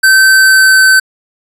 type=tone with pitch glide; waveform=square; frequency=1545 to 1534.3 Hz; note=G6 to G6; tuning=-26 to -38 cents; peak=-4 dBFS; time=0.03-1 s; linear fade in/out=10 ms; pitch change=-12 cents; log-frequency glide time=0.31-0.82 s; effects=resampled to 32000 Hz